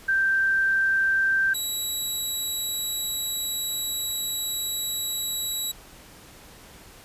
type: tone pair in turn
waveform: sine / 15% pulse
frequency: 1568 / 3887 Hz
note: G6 / B7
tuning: 0 / -28 cents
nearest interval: octave + major third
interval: 1572 cents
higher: second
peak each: -19 dBFS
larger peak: neither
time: 0.08-1.54 / 1.54-5.72 s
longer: second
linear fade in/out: 10 ms
effects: pink hiss -48 dBFS RMS until 7.04 s + resampled to 32000 Hz